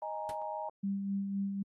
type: chord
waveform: sine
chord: D# suspended fourth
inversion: none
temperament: just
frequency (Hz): 622.3 / 829.7 / 933.4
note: D#5 / G#5 / A#5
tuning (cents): 0 / -2 / +2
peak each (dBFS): -40 / -40 / -40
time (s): 0.02-0.69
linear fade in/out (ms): 2
type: noise with exponential decay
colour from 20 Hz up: pink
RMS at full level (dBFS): -40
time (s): 0.29-0.38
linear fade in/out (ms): 2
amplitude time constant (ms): 18
type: tone with tremolo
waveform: sine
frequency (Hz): 197.6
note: G3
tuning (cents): +14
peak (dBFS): -30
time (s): 0.83-1.63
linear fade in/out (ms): 10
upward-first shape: sine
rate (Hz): 3.9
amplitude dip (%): 40
effects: Opus 32 kbps